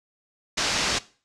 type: low-pass noise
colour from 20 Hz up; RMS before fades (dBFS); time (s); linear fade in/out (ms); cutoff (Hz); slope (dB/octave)
white; -25; 0.57-0.99; 10; 6400; 24
effects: noise-tail reverb RT60 0.4 s tail -19 dB re dry + low-pass 10000 Hz 12 dB/octave